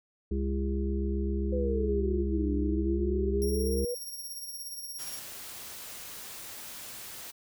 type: harmonic tone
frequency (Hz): 67.6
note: C#2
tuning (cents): -43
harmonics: 1 / 3 / 5 / 6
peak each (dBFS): -29 / -34 / -36 / -37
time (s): 0.31-3.85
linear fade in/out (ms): 5
type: exponential two-way sweep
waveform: sine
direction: down then up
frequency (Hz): 513 to 293.7 to 494.4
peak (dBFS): -30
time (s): 1.52-3.95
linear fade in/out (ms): 10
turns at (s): 2.53
type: tone with tremolo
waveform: 10% pulse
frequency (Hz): 5588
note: F8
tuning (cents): 0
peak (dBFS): -30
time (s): 3.42-5.19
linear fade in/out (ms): 0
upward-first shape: triangle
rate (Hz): 17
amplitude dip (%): 55
type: noise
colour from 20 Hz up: white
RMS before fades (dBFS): -43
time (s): 4.98-7.32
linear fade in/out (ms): 20
effects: none